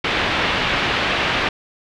white low-pass noise, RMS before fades -20 dBFS, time 0.04-1.49 s, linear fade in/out 5 ms, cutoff 3200 Hz, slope 24 dB/octave, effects none

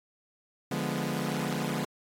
sawtooth chord, D diminished seventh, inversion none, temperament equal, 146.83 / 174.61 / 207.7 / 246.9 Hz, D3 / F3 / Ab3 / Cb4, 0 / 0 / 0 / 0 cents, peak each -31 dBFS, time 0.71-1.85 s, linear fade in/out 5 ms, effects AAC 48 kbps

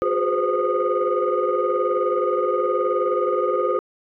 sine tone cluster, 361.3 / 413.6 / 505 / 524 / 1232 Hz, F#4 / G#4 / B4 / C5 / D#6, -41 / -7 / +39 / +2 / -17 cents, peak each -24 dBFS, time 0.02-3.79 s, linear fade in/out 0 ms, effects tanh soft clip ceiling -11 dBFS

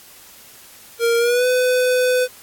square tone with pitch glide, 466.2 to 502.6 Hz, A#4 to B4, 0 to +30 cents, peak -15 dBFS, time 0.99-2.28 s, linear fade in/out 50 ms, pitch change +130 cents, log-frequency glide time 1.18-1.46 s, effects white hiss -44 dBFS RMS until 2.42 s + AAC 64 kbps

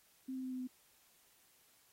sine tone with pitch steps, 261.6 / 259.5 / 257.4 / 255.3 / 253.3 Hz, C4 / C4 / C4 / C4 / B3, 0 / -14 / -28 / -42 / +44 cents, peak -39 dBFS, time 0.28-0.675 s, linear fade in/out 10 ms, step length 79 ms, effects white hiss -69 dBFS RMS until 1.92 s + AAC 48 kbps

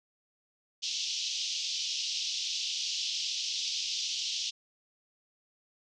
white band-pass noise, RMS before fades -34 dBFS, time 0.82-4.51 s, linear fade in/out 20 ms, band 2800 to 6000 Hz, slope 48 dB/octave, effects none

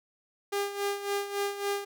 sawtooth tone with tremolo, 402.7 Hz, G4, 47 cents sharp, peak -23 dBFS, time 0.52-1.85 s, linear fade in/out 10 ms, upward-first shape sine, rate 3.6 Hz, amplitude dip 70%, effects none

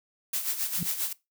blue noise with tremolo, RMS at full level -28 dBFS, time 0.33-1.13 s, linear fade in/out 5 ms, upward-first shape sine, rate 7.5 Hz, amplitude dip 65%
sine tone with exponential growth, 172.7 Hz, F3, 19 cents flat, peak -24 dBFS, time 0.74-0.83 s, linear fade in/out 2 ms, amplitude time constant 18 ms
effects noise-tail reverb RT60 0.2 s tail -19 dB re dry

